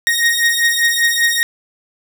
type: beating tone pair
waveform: sawtooth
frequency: 1864.7 / 1869.8 Hz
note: A#6 / A#6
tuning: 0 / +5 cents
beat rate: 5.1 Hz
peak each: -12 dBFS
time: 0.07-1.43 s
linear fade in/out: 0 ms
effects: none